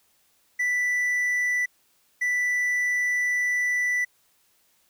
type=tone bursts at uneven times; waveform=triangle; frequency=1975.5 Hz; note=B6; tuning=in tune; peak=-20 dBFS; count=2; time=0.59-1.66 / 2.21-4.05 s; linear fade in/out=10 ms; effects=white hiss -65 dBFS RMS until 4.89 s